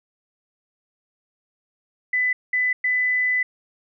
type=tone bursts at uneven times; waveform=sine; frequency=2000 Hz; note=B6; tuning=21 cents sharp; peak=-18 dBFS; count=3; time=2.13-2.33 / 2.53-2.73 / 2.84-3.43 s; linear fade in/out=5 ms; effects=none